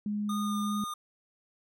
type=tone; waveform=sine; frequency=208.1 Hz; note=G#3; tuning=4 cents sharp; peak=-29 dBFS; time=0.06-0.84 s; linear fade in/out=2 ms
type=tone with vibrato; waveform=square; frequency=1220 Hz; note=D#6; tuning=34 cents flat; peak=-35 dBFS; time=0.29-0.94 s; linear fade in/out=5 ms; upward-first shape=sine; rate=2.5 Hz; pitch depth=13 cents each way
effects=none